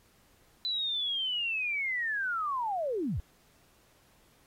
sine linear sweep, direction down, 4014 to 51.91 Hz, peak -29 dBFS, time 0.65-3.2 s, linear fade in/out 0 ms, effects pink hiss -65 dBFS RMS until 4.46 s + AAC 48 kbps

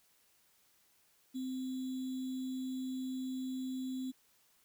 sine tone with sample-and-hold, 259.2 Hz, C4, 16 cents flat, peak -36 dBFS, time 1.34-4.12 s, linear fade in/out 20 ms, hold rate 3675 Hz, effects white hiss -70 dBFS RMS until 4.64 s

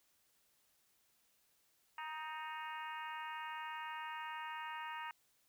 harmonic tone with a mistuned harmonic, 313 Hz, D#4, 10 cents sharp, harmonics 3 / 4 / 5 / 6 / 7 / 8 / 9, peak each -45 / -50 / -53 / -50 / -56 / -56 / -55 dBFS, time 1.98-5.11 s, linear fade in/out 2 ms, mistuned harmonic 6, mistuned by -34 cents, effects white hiss -75 dBFS RMS until 5.48 s

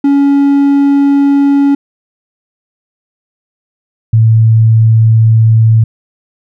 triangle / sine tone pair in turn, 280.7 / 111.94 Hz, C#4 / A2, +22 / +30 cents, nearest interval octave + major third, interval 1592 cents, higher first, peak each -3 / -3 dBFS, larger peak neither, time 0.04-1.75 / 4.13-5.84 s, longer neither, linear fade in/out 5 ms, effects none

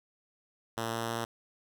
5% pulse tone with pitch steps, 114.1 / 114.89 / 115.69 Hz, A#2 / A#2 / A#2, -37 / -25 / -13 cents, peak -21 dBFS, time 0.77-1.25 s, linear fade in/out 5 ms, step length 160 ms, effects none

